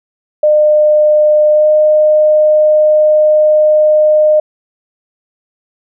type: tone with pitch glide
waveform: sine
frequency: 605 to 611.3 Hz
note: D#5 to D#5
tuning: -49 to -31 cents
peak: -5 dBFS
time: 0.43-4.4 s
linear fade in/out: 5 ms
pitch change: +18 cents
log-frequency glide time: 1.52-1.68 s
effects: none